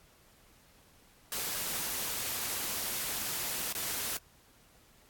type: noise with dropouts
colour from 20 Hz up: white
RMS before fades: -35 dBFS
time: 1.32-4.17 s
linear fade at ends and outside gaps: 1 ms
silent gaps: 3.726-3.75 s
effects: pink hiss -62 dBFS RMS until 5.09 s + AAC 64 kbps